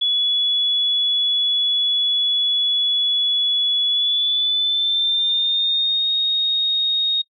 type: tone with pitch glide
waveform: sine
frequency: 3400 to 3729 Hz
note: G#7 to A#7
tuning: +40 to 0 cents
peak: -16 dBFS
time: 0.01-7.22 s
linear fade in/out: 10 ms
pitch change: +160 cents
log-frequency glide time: 3.86-6.11 s
effects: noise-tail reverb RT60 0.1 s tail -25 dB re dry